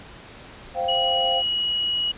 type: chord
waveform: sine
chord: C suspended fourth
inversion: none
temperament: equal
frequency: 523.3 / 698.5 / 784 Hz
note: C5 / F5 / G5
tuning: 0 / 0 / 0 cents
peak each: -27 / -25 / -28 dBFS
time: 0.74-1.43 s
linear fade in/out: 50 ms
type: tone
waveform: sine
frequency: 2911 Hz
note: F#7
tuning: 29 cents flat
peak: -21 dBFS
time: 0.88-2.12 s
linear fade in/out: 10 ms
effects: pink hiss -43 dBFS RMS until 2.17 s + resampled to 8000 Hz